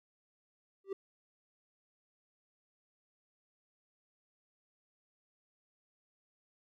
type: tone with exponential growth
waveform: triangle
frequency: 390 Hz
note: G4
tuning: 9 cents flat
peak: -29 dBFS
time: 0.84-0.93 s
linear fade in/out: 5 ms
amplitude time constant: 19 ms
effects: none